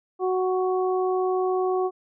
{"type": "harmonic tone", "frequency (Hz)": 370.8, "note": "F#4", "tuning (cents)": 4, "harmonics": [1, 2, 3], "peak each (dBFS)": [-22, -28, -32], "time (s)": [0.19, 1.91], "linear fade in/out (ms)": 50, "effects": []}